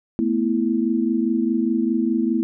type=chord; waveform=sine; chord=A suspended second; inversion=none; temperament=equal with one note detuned; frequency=222 / 246.9 / 329.6 Hz; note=A3 / B3 / E4; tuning=+16 / 0 / 0 cents; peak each=-22 dBFS; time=0.19-2.43 s; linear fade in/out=0 ms; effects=none